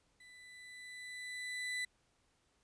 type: tone with level ramp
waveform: 35% pulse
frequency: 1992 Hz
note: B6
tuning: 14 cents sharp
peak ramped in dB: -55 to -34 dBFS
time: 0.2-1.85 s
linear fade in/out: 5 ms
effects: pink hiss -75 dBFS RMS until 2.63 s + resampled to 22050 Hz